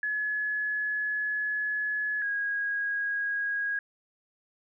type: tone pair in turn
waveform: sine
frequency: 1700 / 1644.9 Hz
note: G#6 / G#6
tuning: +40 / -17 cents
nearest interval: minor second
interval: 57 cents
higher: first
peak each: -27 dBFS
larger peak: neither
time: 0.03-2.22 / 2.22-3.79 s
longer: first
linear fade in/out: 2 ms
effects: none